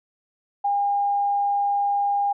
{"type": "tone", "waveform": "sine", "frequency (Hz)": 808, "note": "G#5", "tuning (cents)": -48, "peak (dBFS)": -19, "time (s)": [0.64, 2.33], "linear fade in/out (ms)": 10, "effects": []}